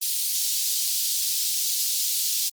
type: high-pass noise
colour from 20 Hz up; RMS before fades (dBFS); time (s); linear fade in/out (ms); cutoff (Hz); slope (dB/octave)
pink; -25; 0.01-2.5; 20; 4000; 24
effects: Opus 32 kbps